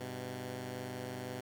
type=tone pair together; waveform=10% pulse; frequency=100 / 125.95 Hz; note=G2 / B2; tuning=+35 / +34 cents; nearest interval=major third; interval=399 cents; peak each=-38 / -33 dBFS; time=0-1.41 s; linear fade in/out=10 ms; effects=10-bit